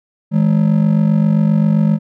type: ring-modulated tone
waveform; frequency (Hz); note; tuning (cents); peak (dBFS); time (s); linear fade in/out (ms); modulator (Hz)
triangle; 185; F#3; 0; -5; 0.31-1.99; 50; 23.8
effects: none

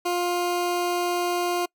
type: tone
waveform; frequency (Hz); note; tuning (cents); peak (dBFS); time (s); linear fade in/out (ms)
20% pulse; 352.5; F4; +16; -18; 0.05-1.66; 10
effects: noise-tail reverb RT60 0.1 s tail -26 dB re dry

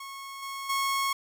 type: tone with level steps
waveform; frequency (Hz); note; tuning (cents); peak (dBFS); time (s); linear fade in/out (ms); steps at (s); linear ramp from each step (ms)
sawtooth; 1095; C#6; -22; -35 / -31 / -22; 0-1.13; 5; 0.42 / 0.69; 10
effects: none

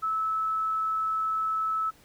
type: tone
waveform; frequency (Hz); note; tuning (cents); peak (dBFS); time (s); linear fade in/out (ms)
sine; 1304; E6; -19; -25; 0.02-1.91; 20
effects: pink hiss -58 dBFS RMS until 2.04 s

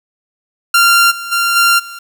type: tone with level steps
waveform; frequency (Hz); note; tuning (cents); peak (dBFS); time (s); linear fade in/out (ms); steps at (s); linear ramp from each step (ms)
sawtooth; 1385; F6; -15; -3 / -19 / -8 / -4 / -24; 0.74-1.99; 5; 1.1 / 1.31 / 1.55 / 1.78; 20
effects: 7-bit

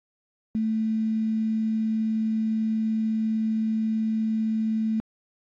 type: tone with quantisation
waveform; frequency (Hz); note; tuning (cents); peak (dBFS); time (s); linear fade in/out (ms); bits
sine; 220.2; A3; +2; -22; 0.55-5; 0; 7
effects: low-pass 2000 Hz 12 dB/octave + AAC 32 kbps

